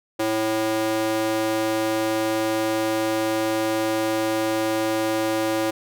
square tone with high-pass filter, 109.9 Hz, A2, 2 cents flat, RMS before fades -23 dBFS, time 0.19-5.71 s, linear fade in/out 10 ms, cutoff 410 Hz, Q 2.4, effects none

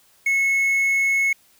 triangle tone with quantisation, 2189 Hz, C#7, 22 cents flat, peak -15 dBFS, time 0.26-1.33 s, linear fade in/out 5 ms, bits 7, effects white hiss -57 dBFS RMS until 1.59 s

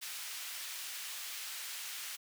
pink high-pass noise, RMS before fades -43 dBFS, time 0.01-2.17 s, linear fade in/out 20 ms, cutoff 2100 Hz, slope 12 dB/octave, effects none

